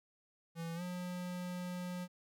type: tone with pitch glide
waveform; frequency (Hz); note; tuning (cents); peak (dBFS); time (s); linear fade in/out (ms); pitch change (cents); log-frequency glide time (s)
square; 166.4 to 179.38; E3 to F3; +17 to +47; -40; 0.55-2.08; 50; +130; 0.75-0.82
effects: none